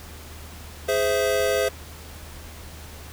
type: chord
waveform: square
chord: Ab augmented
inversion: none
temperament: equal with one note detuned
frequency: 415.3 / 518.1 / 659.3 Hz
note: Ab4 / C5 / E5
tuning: 0 / -17 / 0 cents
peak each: -26 / -24 / -26 dBFS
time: 0.88-1.69 s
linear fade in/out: 10 ms
effects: added 77 Hz sine -41 dBFS peak until 3.12 s + pink hiss -43 dBFS RMS until 3.12 s